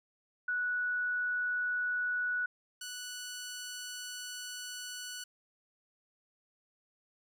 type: tone pair in turn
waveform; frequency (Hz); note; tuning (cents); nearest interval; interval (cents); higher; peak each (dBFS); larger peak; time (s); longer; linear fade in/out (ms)
sine / 10% pulse; 1473 / 1479.5; F#6 / F#6; -8 / -1; unison; 7; second; -30 / -32; first; 0.48-2.46 / 2.81-5.24; second; 5
effects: none